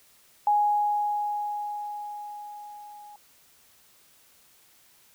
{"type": "tone with level ramp", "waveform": "sine", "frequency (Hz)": 830.6, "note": "G#5", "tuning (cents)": 0, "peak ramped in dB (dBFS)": [-18, -44], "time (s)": [0.47, 3.16], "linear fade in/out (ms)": 2, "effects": ["white hiss -59 dBFS RMS until 5.14 s"]}